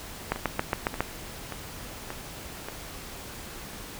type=two click trains; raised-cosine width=0.5 ms; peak=-9 / -19 dBFS; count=6 / 5; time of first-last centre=0.32-1.006 / 0.36-2.686 s; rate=7.29 / 1.72 Hz; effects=pink hiss -41 dBFS RMS until 3.99 s